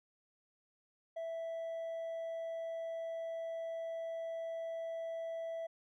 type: tone with hard clipping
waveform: sine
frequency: 659.3 Hz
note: E5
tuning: in tune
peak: -39 dBFS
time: 1.16-5.67 s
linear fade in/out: 10 ms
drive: 2 dB
effects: none